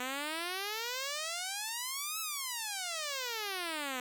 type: exponential two-way sweep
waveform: 5% pulse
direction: up then down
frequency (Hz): 246.9 to 1318.5 to 246.9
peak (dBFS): -24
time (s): 0-4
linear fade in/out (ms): 2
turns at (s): 2.2
effects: none